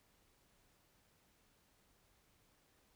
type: silence
effects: pink hiss -73 dBFS RMS until 2.95 s